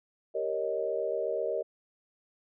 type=chord; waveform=sine; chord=Eb dominant seventh; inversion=first; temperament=equal; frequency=392 / 466.2 / 554.4 / 622.3 Hz; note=G4 / Bb4 / Db5 / Eb5; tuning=0 / 0 / 0 / 0 cents; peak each=-36 / -33 / -35 / -33 dBFS; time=0.34-1.63 s; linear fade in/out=20 ms; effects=none